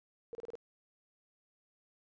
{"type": "tone bursts", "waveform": "sine", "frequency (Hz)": 466.2, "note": "A#4", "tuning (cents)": 0, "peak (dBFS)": -40, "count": 5, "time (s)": [0.33, 0.554], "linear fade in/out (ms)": 0, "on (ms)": 20, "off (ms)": 31, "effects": ["resampled to 16000 Hz"]}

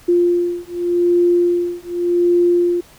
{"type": "beating tone pair", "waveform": "sine", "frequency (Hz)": [349.2, 350.06], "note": ["F4", "F4"], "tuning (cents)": [0, 4], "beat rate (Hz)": 0.86, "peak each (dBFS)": -16, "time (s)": [0.08, 2.81], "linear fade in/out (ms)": 10, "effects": ["pink hiss -46 dBFS RMS until 2.98 s"]}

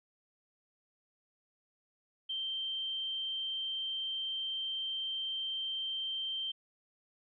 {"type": "tone", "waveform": "sine", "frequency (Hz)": 3136, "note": "G7", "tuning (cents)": 0, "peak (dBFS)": -34, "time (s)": [2.29, 6.52], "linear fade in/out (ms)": 10, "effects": []}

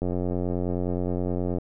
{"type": "click train", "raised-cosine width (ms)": 2, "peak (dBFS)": -15, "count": 141, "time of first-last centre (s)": [0.02, 1.584], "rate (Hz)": 89.5, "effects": []}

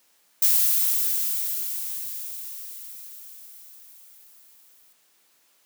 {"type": "noise with exponential decay", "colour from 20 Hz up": "violet", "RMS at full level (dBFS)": -18, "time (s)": [0.42, 4.93], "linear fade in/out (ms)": 5, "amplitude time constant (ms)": 980, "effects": ["white hiss -63 dBFS RMS until 5.65 s", "high-pass 200 Hz 12 dB/octave"]}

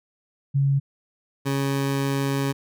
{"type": "tone pair in turn", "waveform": ["sine", "20% pulse"], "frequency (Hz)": [138.59, 137.97], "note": ["C#3", "C#3"], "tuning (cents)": [0, -8], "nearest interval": "unison", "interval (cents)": 8, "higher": "first", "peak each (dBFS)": -17, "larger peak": "neither", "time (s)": [[0.54, 0.8], [1.45, 2.53]], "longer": "second", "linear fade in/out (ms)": 20, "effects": []}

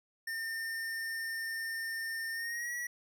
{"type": "tone with pitch glide", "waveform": "square", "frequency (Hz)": [1811, 1929.8], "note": ["A6", "B6"], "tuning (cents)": [49, -41], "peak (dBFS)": -36, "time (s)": [0.27, 2.87], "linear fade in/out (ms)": 5, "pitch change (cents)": 110, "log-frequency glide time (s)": [2.32, 2.74], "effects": []}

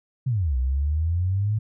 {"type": "exponential two-way sweep", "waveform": "sine", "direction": "down then up", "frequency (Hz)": [137.7, 61.74, 110.6], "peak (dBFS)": -20, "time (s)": [0.26, 1.59], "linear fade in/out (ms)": 10, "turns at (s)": 0.57, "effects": []}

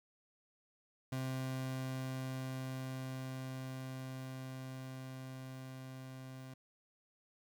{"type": "tone with level ramp", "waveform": "30% pulse", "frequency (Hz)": 130.81, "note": "C3", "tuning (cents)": 0, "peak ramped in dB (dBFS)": [-34, -45], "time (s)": [1.12, 6.54], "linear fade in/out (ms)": 5, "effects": ["12-bit"]}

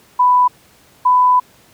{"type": "tone pair in turn", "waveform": "sine", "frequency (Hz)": [993, 998.2], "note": ["B5", "B5"], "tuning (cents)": [9, 18], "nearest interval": "unison", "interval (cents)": 9, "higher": "second", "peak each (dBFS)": -8, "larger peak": "neither", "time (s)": [[0.19, 0.48], [1.05, 1.4]], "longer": "second", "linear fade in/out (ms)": 10, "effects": ["pink hiss -49 dBFS RMS until 1.73 s", "high-pass 80 Hz 12 dB/octave"]}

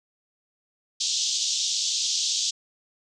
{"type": "band-pass noise", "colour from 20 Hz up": "white", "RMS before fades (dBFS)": -26, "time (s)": [1, 2.51], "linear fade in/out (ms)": 10, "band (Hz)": [3200, 6900], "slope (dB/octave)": 48, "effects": ["resampled to 22050 Hz"]}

